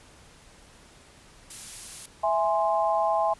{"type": "noise", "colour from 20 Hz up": "blue", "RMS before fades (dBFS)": -38, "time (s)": [1.5, 2.06], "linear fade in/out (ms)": 5}
{"type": "chord", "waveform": "sine", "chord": "E augmented", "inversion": "none", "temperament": "equal", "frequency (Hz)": [659.3, 830.6, 1046.5], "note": ["E5", "G#5", "B#5"], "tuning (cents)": [0, 0, 0], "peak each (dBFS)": [-25, -25, -28], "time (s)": [2.23, 3.34], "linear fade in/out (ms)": 10}
{"effects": ["pink hiss -53 dBFS RMS until 3.39 s", "resampled to 24000 Hz"]}